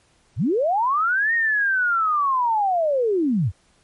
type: linear two-way sweep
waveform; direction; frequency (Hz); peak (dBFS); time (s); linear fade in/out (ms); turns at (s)
sine; up then down; 74.4 to 1875 to 74.4; -17; 0.36-3.52; 50; 1.34
effects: pink hiss -60 dBFS RMS until 3.83 s + MP3 48 kbps